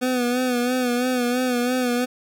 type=tone with vibrato; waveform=25% pulse; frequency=248.4 Hz; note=B3; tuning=10 cents sharp; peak=-16 dBFS; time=0.01-2.06 s; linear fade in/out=20 ms; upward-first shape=sine; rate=3 Hz; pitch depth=51 cents each way; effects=none